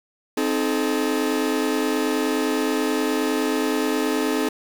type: chord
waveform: 40% pulse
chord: A diminished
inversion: first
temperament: equal with one note detuned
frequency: 261.6 / 311.1 / 431.2 Hz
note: C4 / Eb4 / A4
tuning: 0 / 0 / -35 cents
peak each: -24 dBFS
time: 0.37-4.49 s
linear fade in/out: 5 ms
effects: 7-bit